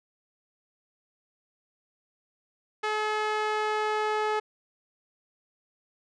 sawtooth tone with band-pass filter sweep, 427.7 Hz, A4, 49 cents flat, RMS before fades -28 dBFS, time 2.83-4.4 s, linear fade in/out 10 ms, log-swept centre 1500 to 1000 Hz, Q 0.79, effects resampled to 22050 Hz

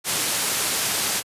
white low-pass noise, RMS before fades -24 dBFS, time 0.04-1.23 s, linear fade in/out 50 ms, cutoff 12000 Hz, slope 24 dB/octave, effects high-pass 100 Hz 12 dB/octave + resampled to 32000 Hz

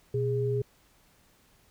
sine tone pair together, 122.3 / 411.4 Hz, B2 / G#4, -16 / -16 cents, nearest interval octave + major sixth, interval 2100 cents, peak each -28 / -28 dBFS, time 0.14-0.62 s, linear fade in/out 5 ms, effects pink hiss -63 dBFS RMS until 1.7 s

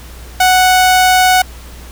sawtooth tone, 740 Hz, F#5, in tune, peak -3 dBFS, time 0.4-1.42 s, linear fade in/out 5 ms, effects added 60 Hz sine -31 dBFS peak until 1.91 s + pink hiss -37 dBFS RMS until 1.91 s

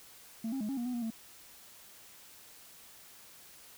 sine tone with pitch steps, 224.4 / 268.8 / 211.2 / 272.4 / 238.8 / 249.3 / 238.2 / 224.2 Hz, A3 / C4 / G#3 / C#4 / A#3 / B3 / A#3 / A3, +34 / +47 / +29 / -30 / +42 / +16 / +38 / +33 cents, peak -30 dBFS, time 0.44-1.104 s, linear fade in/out 5 ms, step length 83 ms, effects tanh soft clip ceiling -32 dBFS + white hiss -55 dBFS RMS until 3.77 s

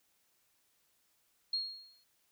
sine tone with exponential decay, 4272 Hz, C8, 35 cents sharp, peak -29 dBFS, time 1.53-2.04 s, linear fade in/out 5 ms, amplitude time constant 110 ms, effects white hiss -74 dBFS RMS until 2.31 s

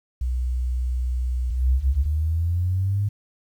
sine tone, 62.3 Hz, B1, 16 cents sharp, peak -21 dBFS, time 0.21-2.06 s, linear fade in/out 5 ms
sine exponential sweep, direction up, 61.74 to 103.83 Hz, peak -19 dBFS, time 1.5-3.09 s, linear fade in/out 10 ms
effects tanh soft clip ceiling -11 dBFS + 9-bit

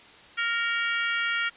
harmonic tone with a mistuned harmonic, 466 Hz, A#4, 1 cent flat, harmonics 3 / 4 / 5 / 6 / 7, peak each -28 / -30 / -32 / -34 / -35 dBFS, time 0.37-1.5 s, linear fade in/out 20 ms, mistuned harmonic 5, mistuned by -33 cents, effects white hiss -50 dBFS RMS until 1.56 s + resampled to 8000 Hz

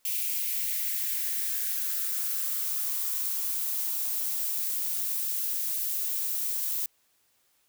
violet noise with high-pass filter sweep, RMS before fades -30 dBFS, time 0.05-6.86 s, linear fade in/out 2 ms, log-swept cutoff 2500 to 350 Hz, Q 3.2, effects white hiss -69 dBFS RMS until 7.68 s

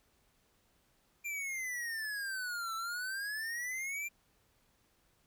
square exponential two-way sweep, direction down then up, 2389 to 1318.5 to 2389 Hz, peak -37 dBFS, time 1.24-4.09 s, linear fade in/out 20 ms, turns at 2.75 s, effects pink hiss -72 dBFS RMS until 5.26 s

